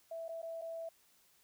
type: tone with dropouts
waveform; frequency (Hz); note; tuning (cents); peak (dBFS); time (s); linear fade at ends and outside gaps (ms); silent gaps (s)
sine; 659.3; E5; 0; -40; 0.11-0.89; 5; 0.282-0.29 / 0.418-0.428 / 0.614-0.619
effects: white hiss -69 dBFS RMS until 1.43 s